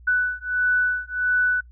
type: beating tone pair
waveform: sine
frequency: 1488 / 1489.5 Hz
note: F#6 / F#6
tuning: +9 / +11 cents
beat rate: 1.5 Hz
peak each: -22 / -22 dBFS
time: 0.07-1.61 s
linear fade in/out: 10 ms
effects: noise-tail reverb RT60 0.1 s tail -25 dB re dry + added 60 Hz sine -44 dBFS peak until 1.71 s